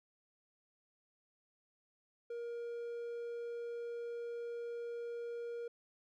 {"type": "tone", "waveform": "triangle", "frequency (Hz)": 471.6, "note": "A#4", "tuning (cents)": 20, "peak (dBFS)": -38, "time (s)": [2.3, 5.68], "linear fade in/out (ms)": 5, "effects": []}